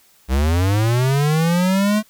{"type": "linear sweep", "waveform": "square", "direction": "up", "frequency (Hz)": [61.74, 216.9], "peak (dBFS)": -15, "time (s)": [0.28, 2.03], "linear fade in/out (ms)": 50, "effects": ["white hiss -54 dBFS RMS until 2.09 s"]}